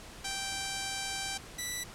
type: tone pair in turn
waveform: 5% pulse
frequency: 782 / 1970.5 Hz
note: G5 / B6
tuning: -4 / -4 cents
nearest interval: octave + major third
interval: 1600 cents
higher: second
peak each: -22 dBFS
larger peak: neither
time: 0.24-1.38 / 1.58-1.84 s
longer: first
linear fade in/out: 10 ms
effects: pink hiss -48 dBFS RMS until 1.94 s + low-pass 10000 Hz 12 dB/octave